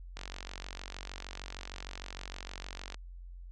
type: click train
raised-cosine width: 0.2 ms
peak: -24 dBFS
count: 130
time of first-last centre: 0.17-2.944 s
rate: 46.5 Hz
effects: added 44 Hz sine -44 dBFS peak until 3.51 s + resampled to 24000 Hz